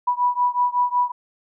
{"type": "beating tone pair", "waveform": "sine", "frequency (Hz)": [979, 984.4], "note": ["B5", "B5"], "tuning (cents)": [-15, -6], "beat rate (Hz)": 5.4, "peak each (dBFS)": [-20, -21], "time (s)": [0.07, 1.12], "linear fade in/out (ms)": 10, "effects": []}